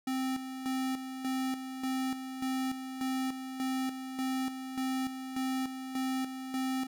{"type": "tone with tremolo", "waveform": "square", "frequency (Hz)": 261.6, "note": "C4", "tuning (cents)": 0, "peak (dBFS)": -31, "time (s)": [0.07, 6.87], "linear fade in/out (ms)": 5, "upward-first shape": "square", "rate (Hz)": 1.7, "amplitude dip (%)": 60, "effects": []}